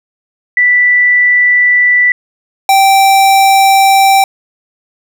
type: tone pair in turn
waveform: sine / square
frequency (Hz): 1972 / 779.9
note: B6 / G5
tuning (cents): -3 / -9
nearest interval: octave + major third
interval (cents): 1606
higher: first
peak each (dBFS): -5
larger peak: neither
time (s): 0.57-2.12 / 2.69-4.24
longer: neither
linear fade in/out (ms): 2
effects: none